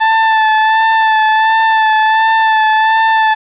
30% pulse tone with vibrato, 880 Hz, A5, in tune, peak -5 dBFS, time 0-3.35 s, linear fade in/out 20 ms, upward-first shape sine, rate 1.4 Hz, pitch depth 23 cents each way, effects resampled to 8000 Hz + 7-bit

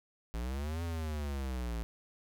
square linear two-way sweep, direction up then down, 54.9 to 85.3 to 54.9 Hz, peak -35 dBFS, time 0.34-1.83 s, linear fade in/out 0 ms, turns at 0.83 s, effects none

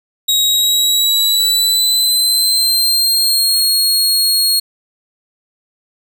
sawtooth tone with pitch glide, 3806 to 4297 Hz, A#7 to C8, +35 to +45 cents, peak -8 dBFS, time 0.28-4.6 s, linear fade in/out 10 ms, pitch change +210 cents, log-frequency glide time 0.46-3.72 s, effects none

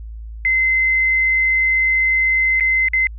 sine tone with dropouts, 2062 Hz, C7, 26 cents flat, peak -13 dBFS, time 0.45-3.07 s, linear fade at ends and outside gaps 1 ms, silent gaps 2.599-2.607 / 2.885-2.934 s, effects added 55 Hz sine -29 dBFS peak until 3.18 s

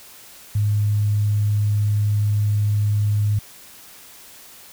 sine tone, 104.2 Hz, G#2, 6 cents sharp, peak -16 dBFS, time 0.55-3.39 s, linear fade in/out 5 ms, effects white hiss -44 dBFS RMS until 4.72 s

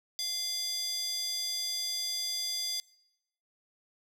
square tone with high-pass filter, 690 Hz, F5, 21 cents flat, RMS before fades -34 dBFS, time 0.19-2.8 s, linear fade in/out 0 ms, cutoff 4400 Hz, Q 4.5, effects noise-tail reverb RT60 0.9 s tail -24 dB re dry

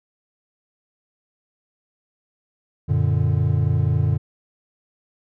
triangle chord, Gb augmented, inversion none, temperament equal, 92.5 / 116.54 / 146.83 Hz, Gb2 / Bb2 / D3, 0 / 0 / 0 cents, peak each -19 dBFS, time 2.88-4.18 s, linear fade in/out 20 ms, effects none

